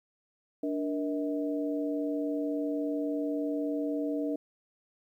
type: tone cluster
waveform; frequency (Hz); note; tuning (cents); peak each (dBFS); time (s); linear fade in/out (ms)
sine; 291.7 / 471.8 / 638; D4 / A#4 / D#5; -12 / +21 / +43; -30 / -36 / -37; 0.63-4.36; 5
effects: 11-bit